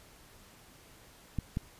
clicks, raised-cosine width 5 ms, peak -19 dBFS, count 2, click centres 1.387 / 1.571 s, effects pink hiss -57 dBFS RMS until 1.79 s + resampled to 32000 Hz

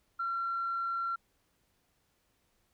sine tone, 1365 Hz, F6, 40 cents flat, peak -30 dBFS, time 0.19-1.16 s, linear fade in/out 10 ms, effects tanh soft clip ceiling -26 dBFS + pink hiss -74 dBFS RMS until 2.73 s

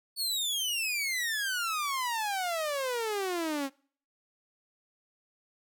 sawtooth exponential sweep, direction down, 4500 to 265 Hz, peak -26 dBFS, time 0.16-3.7 s, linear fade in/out 50 ms, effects noise-tail reverb RT60 0.5 s tail -25 dB re dry

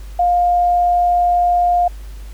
sine tone, 706 Hz, F5, 19 cents sharp, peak -11 dBFS, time 0.19-1.88 s, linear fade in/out 5 ms, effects added 50 Hz sine -29 dBFS peak until 2.33 s + pink hiss -46 dBFS RMS until 2.33 s

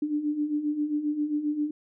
sine beating tone pair, 292.1 / 299.6 Hz, D4 / D4, -9 / +35 cents, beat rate 7.5 Hz, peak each -32 / -26 dBFS, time 0.02-1.71 s, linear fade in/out 5 ms, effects none

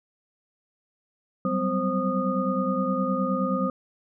sine tone cluster, 186.3 / 195.9 / 254.8 / 528 / 1231 Hz, F#3 / G3 / C4 / C5 / D#6, +12 / -1 / -46 / +16 / -19 cents, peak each -29 dBFS, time 1.45-3.7 s, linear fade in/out 2 ms, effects none

